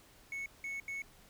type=tone bursts at uneven times; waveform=triangle; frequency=2207 Hz; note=C#7; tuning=8 cents flat; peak=-36 dBFS; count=3; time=0.32-0.46 / 0.64-0.8 / 0.88-1.02 s; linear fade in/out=2 ms; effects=pink hiss -61 dBFS RMS until 1.29 s